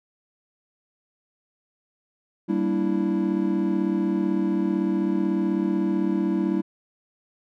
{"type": "chord", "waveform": "triangle", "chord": "E half-diminished seventh", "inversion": "first", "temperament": "equal with one note detuned", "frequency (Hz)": [194.98, 233.1, 293.7, 329.6], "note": ["G3", "Bb3", "D4", "E4"], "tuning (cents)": [-9, 0, 0, 0], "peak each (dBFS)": [-23, -28, -26, -23], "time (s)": [2.48, 6.62], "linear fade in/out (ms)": 20, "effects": []}